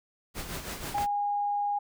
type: noise with tremolo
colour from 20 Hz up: pink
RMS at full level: -35 dBFS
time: 0.34-1.07 s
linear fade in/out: 50 ms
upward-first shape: sine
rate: 6.1 Hz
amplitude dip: 55%
type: tone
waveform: sine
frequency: 818 Hz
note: G#5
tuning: 26 cents flat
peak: -26 dBFS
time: 0.94-1.79 s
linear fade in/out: 10 ms
type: clicks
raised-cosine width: 0.5 ms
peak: -21 dBFS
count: 2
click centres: 0.981 / 0.984 s
effects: none